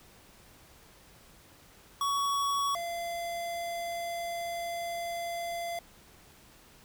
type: tone pair in turn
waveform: square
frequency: 1122 / 685.4 Hz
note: C#6 / F5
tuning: +21 / -33 cents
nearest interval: major sixth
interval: 854 cents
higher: first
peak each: -28 / -34 dBFS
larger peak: first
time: 2.01-2.75 / 2.75-5.79 s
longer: second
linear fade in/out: 2 ms
effects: pink hiss -57 dBFS RMS until 6.84 s